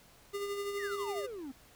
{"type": "tone with tremolo", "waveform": "square", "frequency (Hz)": 403.4, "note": "G4", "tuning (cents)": 50, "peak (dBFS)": -34, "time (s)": [0.33, 1.27], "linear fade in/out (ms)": 20, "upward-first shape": "sine", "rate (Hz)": 12, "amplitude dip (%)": 40}
{"type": "exponential sweep", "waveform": "triangle", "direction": "down", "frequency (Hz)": [2120, 250], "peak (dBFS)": -38, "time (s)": [0.77, 1.52], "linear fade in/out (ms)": 10}
{"effects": ["pink hiss -60 dBFS RMS until 1.75 s"]}